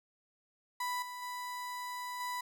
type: tone with level steps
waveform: 35% pulse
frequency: 989 Hz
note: B5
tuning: 2 cents sharp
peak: -32 / -40 / -37 / -34 dBFS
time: 0.8-2.41 s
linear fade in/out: 5 ms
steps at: 1.02 / 1.22 / 2.2 s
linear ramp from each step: 5 ms
effects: none